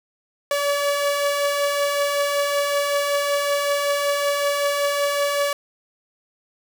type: beating tone pair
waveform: sawtooth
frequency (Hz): 567 / 572.3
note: C#5 / D5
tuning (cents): +39 / -45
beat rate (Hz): 5.3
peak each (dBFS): -25 / -16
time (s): 0.51-5.53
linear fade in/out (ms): 2
effects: none